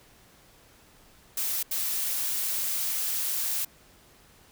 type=noise bursts at uneven times; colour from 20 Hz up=blue; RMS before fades=-29 dBFS; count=2; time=1.37-1.63 / 1.71-3.65 s; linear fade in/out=5 ms; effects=pink hiss -57 dBFS RMS until 4.51 s